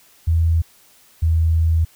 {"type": "tone pair in turn", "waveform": "sine", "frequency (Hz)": [82.3, 81.31], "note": ["E2", "E2"], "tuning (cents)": [-2, -23], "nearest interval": "unison", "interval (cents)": 21, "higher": "first", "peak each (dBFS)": -13, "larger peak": "neither", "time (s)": [[0.27, 0.62], [1.22, 1.85]], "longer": "second", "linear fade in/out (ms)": 10, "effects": ["white hiss -52 dBFS RMS until 1.95 s"]}